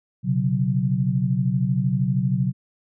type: chord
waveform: sine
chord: B suspended second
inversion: none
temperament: equal with one note detuned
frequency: 125.77 / 138.59 / 185 Hz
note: B2 / C#3 / F#3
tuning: +32 / 0 / 0 cents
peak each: -23 dBFS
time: 0.23-2.53 s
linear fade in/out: 50 ms
effects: none